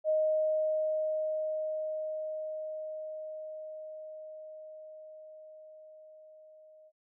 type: tone with level ramp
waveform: sine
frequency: 622.3 Hz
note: D#5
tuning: in tune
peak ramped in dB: -24 to -54 dBFS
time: 0.04-6.92 s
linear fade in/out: 50 ms
effects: none